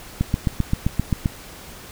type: click train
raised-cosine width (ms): 5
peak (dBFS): -6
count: 9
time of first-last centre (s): 0.21-1.258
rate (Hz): 7.63
effects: pink hiss -40 dBFS RMS until 1.91 s